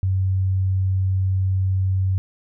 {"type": "tone", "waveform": "sine", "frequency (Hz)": 94.7, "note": "F#2", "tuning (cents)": 41, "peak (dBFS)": -17, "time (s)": [0.03, 2.18], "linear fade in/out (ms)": 0, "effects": []}